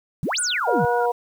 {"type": "exponential two-way sweep", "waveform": "sine", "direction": "up then down", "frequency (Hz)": [124.1, 10490, 124.1], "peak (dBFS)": -21, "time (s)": [0.23, 0.85], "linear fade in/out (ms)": 0, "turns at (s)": 0.4}
{"type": "tone with vibrato", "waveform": "sine", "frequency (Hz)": 1436, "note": "F6", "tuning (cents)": 48, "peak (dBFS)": -28, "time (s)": [0.38, 1.06], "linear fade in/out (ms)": 5, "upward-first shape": "square", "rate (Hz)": 2.4, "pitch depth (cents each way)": 28}
{"type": "harmonic tone", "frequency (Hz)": 240, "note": "B3", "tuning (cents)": -49, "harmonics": [2, 3, 4], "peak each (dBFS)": [-21, -23, -24], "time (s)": [0.67, 1.12], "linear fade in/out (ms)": 10}
{"effects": ["8-bit"]}